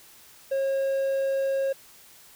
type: tone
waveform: triangle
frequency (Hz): 542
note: C#5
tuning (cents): -39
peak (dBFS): -21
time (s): 0.51-1.73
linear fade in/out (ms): 10
effects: white hiss -52 dBFS RMS until 2.35 s